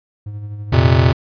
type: tone with tremolo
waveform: triangle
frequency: 103.83 Hz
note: G#2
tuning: in tune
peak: -22 dBFS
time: 0.26-0.91 s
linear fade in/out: 5 ms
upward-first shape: sine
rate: 12 Hz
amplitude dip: 40%
type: chord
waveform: square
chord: F suspended fourth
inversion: none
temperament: just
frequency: 87.31 / 116.41 / 130.96 Hz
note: F2 / Bb2 / C3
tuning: 0 / -2 / +2 cents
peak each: -15 dBFS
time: 0.72-1.13 s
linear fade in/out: 10 ms
effects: resampled to 11025 Hz